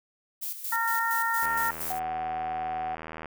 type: noise with tremolo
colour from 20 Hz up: violet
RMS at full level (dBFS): -33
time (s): 0.41-2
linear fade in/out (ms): 20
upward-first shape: square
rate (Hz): 4.3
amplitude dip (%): 60
type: harmonic tone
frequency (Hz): 459.4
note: A#4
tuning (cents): -25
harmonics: 2 / 3 / 4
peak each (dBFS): -29 / -29 / -29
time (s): 0.72-1.71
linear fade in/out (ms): 5
type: click train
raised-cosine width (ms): 0.5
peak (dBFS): -23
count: 147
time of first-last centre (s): 1.43-3.257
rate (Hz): 79.9
type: tone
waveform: sine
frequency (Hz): 747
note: F#5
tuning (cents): +16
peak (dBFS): -29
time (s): 1.9-2.95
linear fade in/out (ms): 5
effects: none